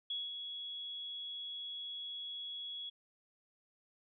sine tone with ADSR envelope, 3352 Hz, G#7, 15 cents sharp, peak -35 dBFS, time 0.1-2.9 s, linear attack 5 ms, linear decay 200 ms, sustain -6 dB, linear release 12 ms, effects none

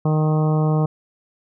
harmonic tone with a mistuned harmonic, 154.6 Hz, D#3, 11 cents flat, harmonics 1 / 2 / 3 / 4 / 5 / 6 / 7 / 8, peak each -16 / -27 / -26 / -30 / -30 / -37 / -33 / -38 dBFS, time 0.05-0.86 s, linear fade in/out 5 ms, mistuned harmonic 8, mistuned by +21 cents, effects none

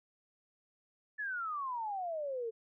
sine exponential sweep, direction down, 1752 to 440 Hz, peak -35 dBFS, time 1.18-2.51 s, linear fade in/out 20 ms, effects none

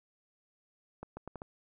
accelerating click train, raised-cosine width 1 ms, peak -28 dBFS, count 5, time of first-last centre 1.03-1.419 s, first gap 140 ms, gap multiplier 0.76, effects none

